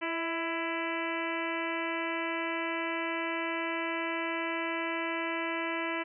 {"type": "harmonic tone with a mistuned harmonic", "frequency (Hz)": 332.5, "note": "E4", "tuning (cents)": 15, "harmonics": [1, 2, 3, 4, 5, 6, 7, 8, 9], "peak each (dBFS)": [-36, -39, -38, -42, -41, -39, -39, -43, -46], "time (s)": [0.01, 6.04], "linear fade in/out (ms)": 20, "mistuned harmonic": 2, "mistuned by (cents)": -34, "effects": []}